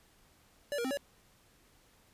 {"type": "tone with pitch steps", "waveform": "square", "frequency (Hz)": [578, 473, 262, 567], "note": ["D5", "A#4", "C4", "C#5"], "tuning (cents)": [-28, 25, 2, 39], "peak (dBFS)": -33, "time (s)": [0.72, 0.972], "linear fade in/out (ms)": 0, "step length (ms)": 63, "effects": ["pink hiss -65 dBFS RMS until 2.13 s", "resampled to 32000 Hz"]}